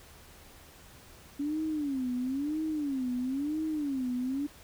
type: tone with vibrato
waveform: sine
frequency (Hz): 279.3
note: C#4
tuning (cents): +13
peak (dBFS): -29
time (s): 1.39-4.47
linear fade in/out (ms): 10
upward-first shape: sine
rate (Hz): 1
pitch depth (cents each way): 210
effects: added 75 Hz sine -60 dBFS peak until 4.63 s + pink hiss -54 dBFS RMS until 4.63 s